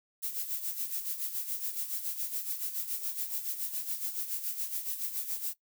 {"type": "noise with tremolo", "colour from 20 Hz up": "violet", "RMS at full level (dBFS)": -33, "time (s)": [0.22, 5.54], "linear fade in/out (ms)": 20, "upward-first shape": "sine", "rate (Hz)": 7.1, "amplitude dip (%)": 65, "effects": ["noise-tail reverb RT60 0.1 s tail -17 dB re dry"]}